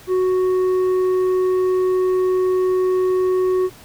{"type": "tone with tanh clipping", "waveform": "triangle", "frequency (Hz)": 370, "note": "F#4", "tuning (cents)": 0, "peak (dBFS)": -16, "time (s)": [0.07, 3.7], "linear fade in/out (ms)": 50, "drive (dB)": 10, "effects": ["added 117 Hz sine -51 dBFS peak until 3.84 s", "pink hiss -44 dBFS RMS until 3.84 s"]}